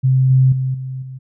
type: tone with level steps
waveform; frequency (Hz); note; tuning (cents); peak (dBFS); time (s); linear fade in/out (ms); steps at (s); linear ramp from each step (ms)
sine; 130.81; C3; 0; -10 / -8 / -16 / -23 / -28; 0.03-1.19; 20; 0.3 / 0.52 / 0.74 / 1.02; 5
effects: none